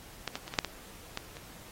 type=clicks; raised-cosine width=0.2 ms; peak=-14 / -18 / -24 / -20 / -6 / -15 / -15 / -26 dBFS; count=8; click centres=0.277 / 0.355 / 0.479 / 0.539 / 0.588 / 0.647 / 1.174 / 1.369 s; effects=pink hiss -51 dBFS RMS until 1.71 s + AAC 48 kbps